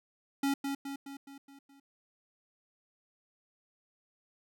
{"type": "tone with echo", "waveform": "square", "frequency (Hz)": 277.2, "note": "C#4", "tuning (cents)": 0, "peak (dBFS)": -28, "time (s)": [0.43, 0.54], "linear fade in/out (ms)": 5, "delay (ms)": 210, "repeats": 6, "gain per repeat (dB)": -5, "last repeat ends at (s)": 1.8, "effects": []}